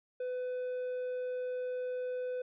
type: tone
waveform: triangle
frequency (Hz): 502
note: B4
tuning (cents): +28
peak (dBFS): -32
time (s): 0.2-2.42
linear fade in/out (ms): 5
effects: resampled to 8000 Hz